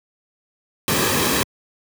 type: noise with comb filter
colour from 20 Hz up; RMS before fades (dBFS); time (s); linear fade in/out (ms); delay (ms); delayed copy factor
pink; -19; 0.88-1.43; 0; 1.4; -0.5
effects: high-pass 100 Hz 12 dB/octave